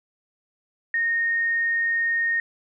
sine tone, 1849 Hz, A#6, 15 cents flat, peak -20 dBFS, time 0.94-2.4 s, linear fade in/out 2 ms, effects none

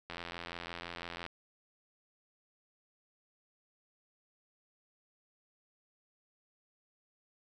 click train, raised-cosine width 0.3 ms, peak -25 dBFS, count 101, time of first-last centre 0.1-1.264 s, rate 85.9 Hz, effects none

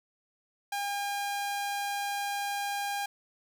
sawtooth tone, 807 Hz, G#5, 50 cents flat, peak -27 dBFS, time 0.72-3.06 s, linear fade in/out 5 ms, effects none

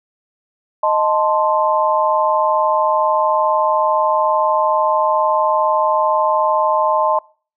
sine chord, A diminished, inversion second, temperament equal, 622.3 / 880 / 1046.5 Hz, Eb5 / A5 / C6, 0 / 0 / 0 cents, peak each -17 dBFS, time 0.83-7.19 s, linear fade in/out 5 ms, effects noise-tail reverb RT60 0.4 s tail -24 dB re dry

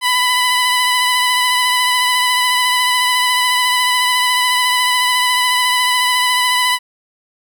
15% pulse tone with vibrato, 997 Hz, B5, 16 cents sharp, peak -6 dBFS, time 0.01-6.79 s, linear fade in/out 50 ms, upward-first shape sine, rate 14 Hz, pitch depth 21 cents each way, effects none

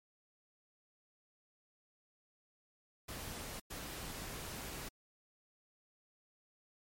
pink noise bursts at uneven times, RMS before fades -45 dBFS, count 2, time 3.08-3.6 / 3.7-4.89 s, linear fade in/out 10 ms, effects MP3 64 kbps

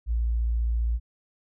sine tone, 57.5 Hz, A#1, 23 cents flat, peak -22 dBFS, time 0.06-1 s, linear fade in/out 50 ms, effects none

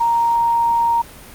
sine tone, 932.3 Hz, A#5, in tune, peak -13 dBFS, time 0-1.02 s, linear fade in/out 10 ms, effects pink hiss -39 dBFS RMS until 1.34 s + Opus 48 kbps

